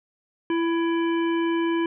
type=harmonic tone with a mistuned harmonic; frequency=334.5 Hz; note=E4; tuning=25 cents sharp; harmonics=1 / 3 / 5 / 7 / 9; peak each=-21 / -31 / -35 / -38 / -40 dBFS; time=0.5-1.86 s; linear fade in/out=2 ms; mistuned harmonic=3; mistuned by=-19 cents; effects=none